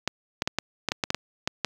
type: clicks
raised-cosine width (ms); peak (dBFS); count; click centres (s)
0.2; -7; 11; 0.076 / 0.421 / 0.475 / 0.586 / 0.887 / 0.919 / 1.038 / 1.104 / 1.146 / 1.475 / 1.647
effects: high-pass 60 Hz 12 dB/octave + 7-bit